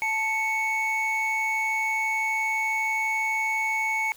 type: tone pair together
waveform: triangle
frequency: 879.8 / 2217 Hz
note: A5 / C#7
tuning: 0 / 0 cents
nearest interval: octave + major third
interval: 1600 cents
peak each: -27 / -23 dBFS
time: 0.02-4.12 s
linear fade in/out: 0 ms
effects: white hiss -51 dBFS RMS until 4.16 s